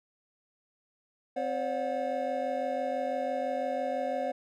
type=tone cluster; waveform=triangle; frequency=259.4 / 528 / 574 / 726 Hz; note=C4 / C5 / D5 / F#5; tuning=-15 / +16 / -40 / -33 cents; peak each=-37 / -32 / -32 / -32 dBFS; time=1.36-4.32 s; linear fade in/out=10 ms; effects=none